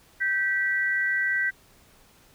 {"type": "tone pair together", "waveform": "sine", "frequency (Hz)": [1558.6, 1953], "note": ["G6", "B6"], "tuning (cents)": [-10, -20], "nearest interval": "major third", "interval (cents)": 390, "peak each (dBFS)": -25, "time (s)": [0.2, 1.51], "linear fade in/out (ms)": 20, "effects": ["pink hiss -57 dBFS RMS until 2.34 s"]}